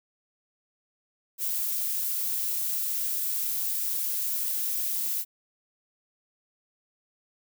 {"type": "noise", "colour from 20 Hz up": "violet", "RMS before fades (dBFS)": -29, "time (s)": [1.38, 5.25], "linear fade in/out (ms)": 50, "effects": []}